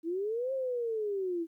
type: linear two-way sweep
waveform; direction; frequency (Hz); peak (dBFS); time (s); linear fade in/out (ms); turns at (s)
sine; up then down; 315.4 to 539 to 323.2; -30; 0.03-1.47; 50; 0.53
effects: 12-bit

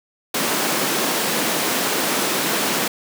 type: high-pass noise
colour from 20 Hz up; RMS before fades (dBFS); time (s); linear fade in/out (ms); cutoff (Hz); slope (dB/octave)
pink; -21; 0.34-2.88; 5; 200; 24
effects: none

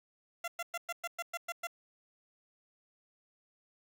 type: tone bursts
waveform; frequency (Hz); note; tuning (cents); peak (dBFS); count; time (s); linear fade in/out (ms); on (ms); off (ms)
15% pulse; 684; F5; -36; -29; 9; 0.44-1.671; 5; 39; 110
effects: none

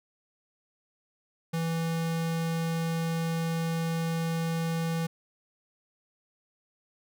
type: tone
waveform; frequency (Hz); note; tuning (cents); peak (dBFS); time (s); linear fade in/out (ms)
square; 164.81; E3; 0; -28; 1.53-5.07; 10
effects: none

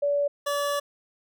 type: tone pair in turn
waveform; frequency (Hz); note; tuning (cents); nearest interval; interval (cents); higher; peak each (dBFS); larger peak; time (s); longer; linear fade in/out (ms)
sine / 25% pulse; 574 / 574; D5 / D5; -40 / -40; unison; 0; neither; -21; neither; 0.02-0.28 / 0.46-0.8; second; 10
effects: none

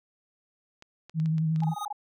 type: clicks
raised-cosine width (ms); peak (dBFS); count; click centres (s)
0.2; -30; 8; 0.824 / 1.096 / 1.2 / 1.259 / 1.382 / 1.561 / 1.604 / 1.635
type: tone with vibrato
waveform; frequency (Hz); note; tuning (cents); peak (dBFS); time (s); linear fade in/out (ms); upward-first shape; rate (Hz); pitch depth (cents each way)
sine; 159.1; D#3; +39; -23; 1.14-1.75; 50; sine; 11; 30
type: tone with exponential growth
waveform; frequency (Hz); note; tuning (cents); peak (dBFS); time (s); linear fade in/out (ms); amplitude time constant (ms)
square; 1244.5; D#6; 0; -31; 1.56-1.85; 2; 62
type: tone bursts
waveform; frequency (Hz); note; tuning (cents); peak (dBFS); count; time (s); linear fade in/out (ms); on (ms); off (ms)
sine; 830.6; G#5; 0; -30; 7; 1.62-1.928; 5; 26; 21
effects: none

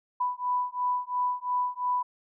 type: beating tone pair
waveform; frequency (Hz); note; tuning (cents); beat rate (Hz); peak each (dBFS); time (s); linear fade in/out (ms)
sine; 990 / 992.9; B5 / B5; +4 / +9; 2.9; -29; 0.2-2.03; 10
effects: none

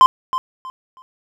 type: tone with echo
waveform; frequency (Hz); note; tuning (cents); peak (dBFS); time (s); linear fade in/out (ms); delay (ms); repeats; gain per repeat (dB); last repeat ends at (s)
triangle; 1039; C6; -12; -3; 0.01-0.06; 0; 320; 3; -12; 1.02
effects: none

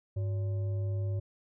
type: tone with frequency modulation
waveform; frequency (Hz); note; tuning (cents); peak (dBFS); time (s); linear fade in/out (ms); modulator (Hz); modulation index
sine; 101; G#2; -48; -29; 0.16-1.2; 10; 467; 0.27
effects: none

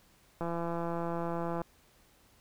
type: click train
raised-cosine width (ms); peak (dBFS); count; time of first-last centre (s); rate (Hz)
1; -22; 205; 0.41-1.617; 169
effects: pink hiss -64 dBFS RMS until 2.4 s

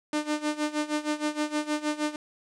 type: tone with tremolo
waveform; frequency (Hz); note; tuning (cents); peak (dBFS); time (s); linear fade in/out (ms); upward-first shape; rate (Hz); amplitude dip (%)
sawtooth; 300.9; D4; +42; -20; 0.13-2.16; 2; sine; 6.4; 85
effects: resampled to 22050 Hz + 9-bit

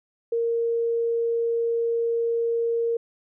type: tone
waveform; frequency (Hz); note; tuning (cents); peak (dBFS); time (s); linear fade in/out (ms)
sine; 464.2; A#4; -7; -21; 0.32-2.97; 5
effects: none

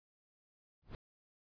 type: noise with exponential growth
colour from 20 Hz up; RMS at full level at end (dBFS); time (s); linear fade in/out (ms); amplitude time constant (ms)
brown; -39; 0.82-0.95; 1; 27
effects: resampled to 11025 Hz

